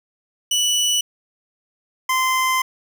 25% pulse tone pair in turn, 2960 / 1036.3 Hz, F#7 / C6, 0 / -17 cents, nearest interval octave + tritone, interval 1817 cents, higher first, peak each -13 dBFS, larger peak neither, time 0.51-1.01 / 2.09-2.62 s, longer second, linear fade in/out 5 ms, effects none

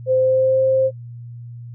sine tone with pitch glide, 518 to 527.1 Hz, C5 to C5, -17 to +13 cents, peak -13 dBFS, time 0.06-0.91 s, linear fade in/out 50 ms, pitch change +30 cents, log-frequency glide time 0.17-0.62 s, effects noise-tail reverb RT60 0.1 s tail -20 dB re dry + added 119 Hz sine -32 dBFS peak until 1.74 s

